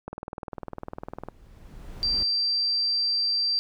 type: click train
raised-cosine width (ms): 1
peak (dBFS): -20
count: 25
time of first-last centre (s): 0.08-1.286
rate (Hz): 19.9
type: noise with exponential growth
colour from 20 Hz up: brown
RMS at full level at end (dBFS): -33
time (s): 0.52-2.23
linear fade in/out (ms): 1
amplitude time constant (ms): 370
type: tone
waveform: sine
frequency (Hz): 4699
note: D8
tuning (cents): 0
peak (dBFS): -22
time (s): 2.03-3.59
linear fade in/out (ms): 0
effects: none